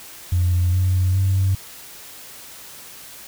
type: tone with pitch steps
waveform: sine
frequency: 88.7 / 92.09 / 95.62 Hz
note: F2 / F#2 / G2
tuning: +27 / -8 / -43 cents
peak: -14 dBFS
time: 0.32-1.55 s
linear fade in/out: 5 ms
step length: 410 ms
effects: tanh soft clip ceiling -11 dBFS + white hiss -40 dBFS RMS until 3.27 s